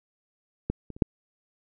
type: clicks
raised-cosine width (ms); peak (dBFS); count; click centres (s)
3; -13 / -26 / -30 / -6; 4; 0.7 / 0.903 / 0.965 / 1.022
effects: none